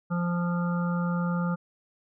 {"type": "harmonic tone", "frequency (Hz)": 174.2, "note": "F3", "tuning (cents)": -4, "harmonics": [1, 3, 5, 7, 8], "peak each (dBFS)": [-25, -37, -40, -37, -39], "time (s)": [0.1, 1.56], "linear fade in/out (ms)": 20, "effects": []}